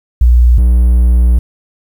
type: tone pair in turn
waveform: sine / triangle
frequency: 60.1 / 60.1 Hz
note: B1 / B1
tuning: -46 / -46 cents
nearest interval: unison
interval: 0 cents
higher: neither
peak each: -3 dBFS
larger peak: neither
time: 0.21-0.58 / 0.58-1.39 s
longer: second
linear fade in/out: 5 ms
effects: 7-bit